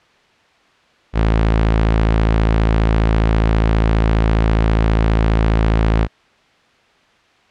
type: tone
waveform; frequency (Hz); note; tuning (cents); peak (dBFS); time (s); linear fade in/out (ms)
sawtooth; 54.8; A1; -6; -8; 1.13-6.08; 50
effects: white hiss -53 dBFS RMS until 7.5 s + low-pass 3000 Hz 12 dB/octave